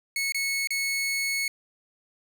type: tone with dropouts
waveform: sawtooth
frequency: 2200 Hz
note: C#7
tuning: 14 cents flat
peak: -22 dBFS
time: 0.16-1.48 s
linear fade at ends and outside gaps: 2 ms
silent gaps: 0.322-0.345 / 0.673-0.705 s
effects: none